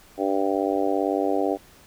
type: harmonic tone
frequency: 97.9 Hz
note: G2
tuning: 2 cents flat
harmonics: 3 / 4 / 5 / 6 / 7 / 8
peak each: -26 / -27 / -28 / -29 / -29 / -30 dBFS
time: 0.17-1.58 s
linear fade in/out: 50 ms
effects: pink hiss -52 dBFS RMS until 1.86 s